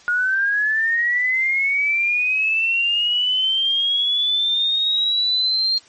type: linear sweep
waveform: sine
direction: up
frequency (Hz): 1429 to 4212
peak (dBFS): -16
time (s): 0.08-5.78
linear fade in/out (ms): 0
effects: white hiss -49 dBFS RMS until 5.88 s + MP3 32 kbps